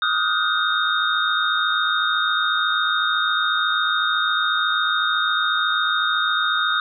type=tone cluster; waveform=sine; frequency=1207 / 1261 / 1432 / 1540 / 3693 Hz; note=D6 / D#6 / F6 / G6 / A#7; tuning=+47 / +23 / +43 / -31 / -17 cents; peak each=-32 / -23 / -23 / -26 / -23 dBFS; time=0.02-6.8 s; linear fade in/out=2 ms; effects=none